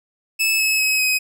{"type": "tone with pitch steps", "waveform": "sawtooth", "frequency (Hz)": [2611, 2583, 2554, 2526], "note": ["E7", "E7", "D#7", "D#7"], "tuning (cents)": [-17, -36, 45, 26], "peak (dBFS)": -13, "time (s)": [0.39, 1.19], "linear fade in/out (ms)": 20, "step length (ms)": 200, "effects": []}